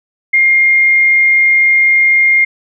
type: tone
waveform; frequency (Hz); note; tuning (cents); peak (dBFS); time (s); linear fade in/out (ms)
sine; 2122; C7; +24; -6; 0.33-2.45; 10
effects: none